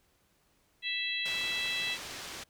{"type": "harmonic tone", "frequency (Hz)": 659.3, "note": "E5", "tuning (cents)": 0, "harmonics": [3, 4, 5, 6], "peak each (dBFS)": [-38, -35, -37, -37], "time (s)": [0.82, 1.98], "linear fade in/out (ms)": 50}
{"type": "low-pass noise", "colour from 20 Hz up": "white", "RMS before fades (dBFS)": -43, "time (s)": [1.25, 2.44], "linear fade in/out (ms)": 10, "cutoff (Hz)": 5300, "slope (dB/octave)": 12}
{"effects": ["pink hiss -70 dBFS RMS until 2.49 s"]}